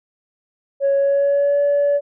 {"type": "tone with pitch glide", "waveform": "sine", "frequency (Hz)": [554.4, 573], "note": ["C#5", "D5"], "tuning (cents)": [0, -43], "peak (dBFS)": -12, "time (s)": [0.8, 2.01], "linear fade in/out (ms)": 50, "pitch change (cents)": 57, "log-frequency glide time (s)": [0.96, 1.61], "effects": ["tanh soft clip ceiling -11 dBFS"]}